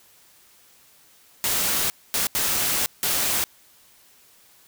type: noise bursts at uneven times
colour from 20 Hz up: white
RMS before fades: -23 dBFS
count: 4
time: 1.44-1.9 / 2.14-2.27 / 2.35-2.86 / 3.03-3.44 s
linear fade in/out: 0 ms
effects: white hiss -55 dBFS RMS until 4.67 s